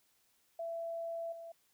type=tone with level steps; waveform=sine; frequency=668 Hz; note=E5; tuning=23 cents sharp; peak=-37 / -45 dBFS; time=0.59-1.52 s; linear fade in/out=5 ms; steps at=1.32 s; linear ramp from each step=5 ms; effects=white hiss -73 dBFS RMS until 1.73 s